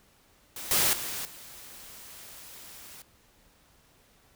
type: noise with level steps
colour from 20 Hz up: white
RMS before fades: -39 / -24 / -35 / -47 dBFS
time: 0.56-3.02 s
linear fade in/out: 2 ms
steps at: 0.71 / 0.93 / 1.25 s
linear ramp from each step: 2 ms
effects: pink hiss -62 dBFS RMS until 4.35 s